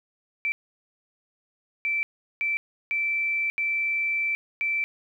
sine tone bursts at uneven times, 2331 Hz, D7, 14 cents flat, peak -23 dBFS, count 6, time 0.45-0.52 / 1.85-2.03 / 2.41-2.57 / 2.91-3.5 / 3.58-4.35 / 4.61-4.84 s, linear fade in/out 0 ms, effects 10-bit

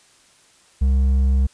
sine tone with hard clipping, 66.7 Hz, C2, 34 cents sharp, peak -15 dBFS, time 0.81-1.47 s, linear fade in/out 10 ms, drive 4 dB, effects white hiss -54 dBFS RMS until 1.53 s + resampled to 22050 Hz

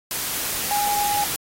sine tone in noise, 822 Hz, G#5, 18 cents flat, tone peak -21 dBFS, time 0.71-1.24 s, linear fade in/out 0 ms, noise white, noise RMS -26 dBFS, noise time 0.11-1.36 s, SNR +2 dB, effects AAC 48 kbps

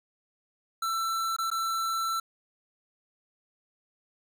square tone with dropouts, 1337 Hz, E6, 24 cents sharp, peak -28 dBFS, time 0.82-2.2 s, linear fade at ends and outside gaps 5 ms, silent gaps 1.365-1.385 / 1.503-1.514 s, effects none

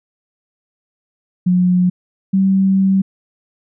sine tone pair in turn, 180.4 / 192.41 Hz, F#3 / G3, -44 / -32 cents, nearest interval minor second, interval 112 cents, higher second, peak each -10 dBFS, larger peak neither, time 1.46-1.9 / 2.33-3.02 s, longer second, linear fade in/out 10 ms, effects none

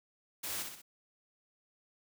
white noise with echo, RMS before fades -39 dBFS, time 0.43-0.63 s, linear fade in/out 10 ms, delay 63 ms, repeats 3, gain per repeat -5 dB, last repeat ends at 0.819 s, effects none

